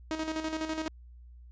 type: tone with tremolo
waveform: sawtooth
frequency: 316.1 Hz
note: D#4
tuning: 27 cents sharp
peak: -26 dBFS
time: 0.11-0.88 s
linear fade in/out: 0 ms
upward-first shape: square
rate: 12 Hz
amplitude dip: 55%
effects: added 60 Hz sine -48 dBFS peak until 1.51 s + resampled to 16000 Hz